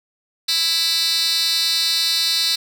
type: tone with high-pass filter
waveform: 10% pulse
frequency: 329.6 Hz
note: E4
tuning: in tune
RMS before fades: -19 dBFS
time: 0.48-2.56 s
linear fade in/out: 10 ms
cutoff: 3800 Hz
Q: 8
effects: none